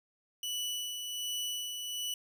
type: tone with tremolo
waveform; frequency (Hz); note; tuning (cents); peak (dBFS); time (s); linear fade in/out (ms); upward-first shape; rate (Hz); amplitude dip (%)
sawtooth; 2960; F#7; 0; -30; 0.43-2.14; 2; sine; 1.3; 40
effects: none